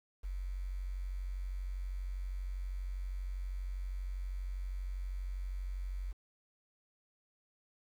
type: tone with quantisation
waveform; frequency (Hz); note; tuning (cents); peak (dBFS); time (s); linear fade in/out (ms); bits
sine; 46.25; F#1; 0; -36; 0.23-6.13; 20; 10
effects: none